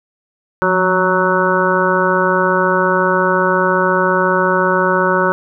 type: harmonic tone with a mistuned harmonic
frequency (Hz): 185.6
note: F#3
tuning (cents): +6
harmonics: 1 / 2 / 3 / 5 / 6 / 7 / 8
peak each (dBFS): -21 / -18 / -18 / -19 / -21 / -20 / -18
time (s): 0.62-5.32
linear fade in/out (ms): 0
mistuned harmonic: 1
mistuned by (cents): -74
effects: none